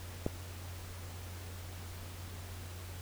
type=click; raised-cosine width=2 ms; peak=-18 dBFS; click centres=0.264 s; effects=added 89 Hz sine -44 dBFS peak until 3.01 s + pink hiss -50 dBFS RMS until 3.01 s